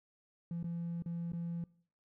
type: tone with dropouts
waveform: triangle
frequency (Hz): 170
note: F3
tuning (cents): -46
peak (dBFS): -33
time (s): 0.51-1.64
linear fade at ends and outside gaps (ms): 2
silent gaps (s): 0.629-0.642 / 1.023-1.06 / 1.32-1.333
effects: noise-tail reverb RT60 0.6 s tail -25 dB re dry + tanh soft clip ceiling -32 dBFS